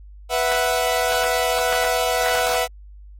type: chord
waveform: sawtooth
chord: B suspended fourth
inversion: none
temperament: equal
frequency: 493.9 / 659.3 / 740 Hz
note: B4 / E5 / F#5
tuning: 0 / 0 / 0 cents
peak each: -19 dBFS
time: 0.29-2.68 s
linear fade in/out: 50 ms
effects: added 50 Hz sine -39 dBFS peak until 3.19 s + AAC 48 kbps